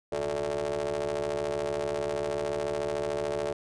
30% pulse ring-modulated tone, 73.42 Hz, D2, in tune, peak -23 dBFS, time 0.12-3.53 s, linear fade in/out 5 ms, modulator 507 Hz, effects resampled to 22050 Hz

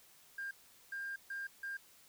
triangle tone bursts at uneven times, 1600 Hz, G6, 35 cents sharp, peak -36 dBFS, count 4, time 0.38-0.51 / 0.92-1.16 / 1.3-1.47 / 1.63-1.77 s, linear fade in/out 5 ms, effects tanh soft clip ceiling -36 dBFS + white hiss -63 dBFS RMS until 2.08 s

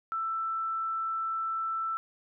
sine tone, 1328 Hz, E6, 12 cents sharp, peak -29 dBFS, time 0.12-1.97 s, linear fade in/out 0 ms, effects none

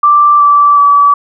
sine tone with pitch steps, 1174.7 / 1161.2 / 1147.9 Hz, D6 / D6 / D6, 0 / -20 / -40 cents, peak -3 dBFS, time 0.03-1.14 s, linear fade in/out 5 ms, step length 370 ms, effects none

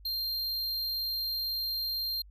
square tone, 4186 Hz, C8, in tune, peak -31 dBFS, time 0.05-2.22 s, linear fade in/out 5 ms, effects added 50 Hz sine -50 dBFS peak until 2.3 s

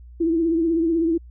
sine tone with vibrato, 330 Hz, E4, 2 cents sharp, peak -17 dBFS, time 0.2-1.18 s, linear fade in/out 10 ms, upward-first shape triangle, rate 16 Hz, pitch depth 70 cents each way, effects added 60 Hz sine -40 dBFS peak until 1.3 s

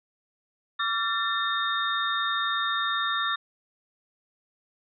sine tone cluster, 1153 / 1365 / 1784 / 3679 Hz, D6 / F6 / A6 / A#7, -32 / -40 / +23 / -24 cents, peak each -30 dBFS, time 0.79-3.36 s, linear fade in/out 10 ms, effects none

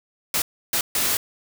white noise bursts at uneven times, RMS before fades -22 dBFS, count 3, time 0.34-0.42 / 0.73-0.81 / 0.95-1.17 s, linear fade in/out 2 ms, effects none

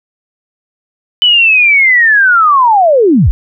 sine linear sweep, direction down, 3010 to 34.9 Hz, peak -4 dBFS, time 1.22-3.31 s, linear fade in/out 0 ms, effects none

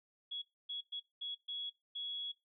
sine tone bursts at uneven times, 3351 Hz, G#7, 15 cents sharp, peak -39 dBFS, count 6, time 0.31-0.42 / 0.69-0.81 / 0.92-1 / 1.21-1.35 / 1.48-1.7 / 1.95-2.32 s, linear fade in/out 10 ms, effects noise-tail reverb RT60 0.2 s tail -19 dB re dry

